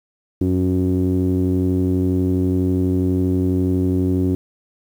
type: tone with low-pass filter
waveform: sawtooth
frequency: 92.2 Hz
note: F#2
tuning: 6 cents flat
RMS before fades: -18 dBFS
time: 0.41-4.35 s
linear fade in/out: 0 ms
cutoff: 320 Hz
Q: 7.1
effects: 8-bit